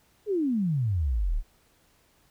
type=exponential sweep; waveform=sine; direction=down; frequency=440 to 31.33 Hz; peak=-23 dBFS; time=0.26-1.43 s; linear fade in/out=50 ms; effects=pink hiss -64 dBFS RMS until 2.3 s